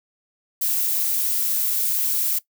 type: noise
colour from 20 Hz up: violet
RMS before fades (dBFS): -22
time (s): 0.61-2.39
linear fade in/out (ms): 10
effects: noise-tail reverb RT60 0.1 s tail -18 dB re dry